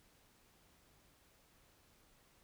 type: silence
effects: pink hiss -69 dBFS RMS until 2.43 s